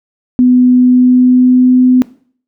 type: tone with pitch glide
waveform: sine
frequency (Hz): 250 to 253.1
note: B3 to B3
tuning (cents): +21 to +43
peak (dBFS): -4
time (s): 0.39-2.02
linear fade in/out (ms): 0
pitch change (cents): +22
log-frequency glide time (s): 0.75-1.81
effects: noise-tail reverb RT60 0.5 s tail -19 dB re dry